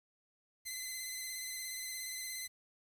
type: tone with vibrato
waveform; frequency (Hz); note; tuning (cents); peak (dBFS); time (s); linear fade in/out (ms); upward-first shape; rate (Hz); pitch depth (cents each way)
10% pulse; 2045; C7; -40; -31; 0.65-2.48; 20; square; 17; 22
effects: 10-bit